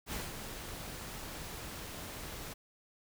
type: noise with ADSR envelope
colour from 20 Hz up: pink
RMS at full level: -38 dBFS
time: 0.06-2.54 s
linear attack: 67 ms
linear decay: 180 ms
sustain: -6 dB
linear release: 13 ms
effects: none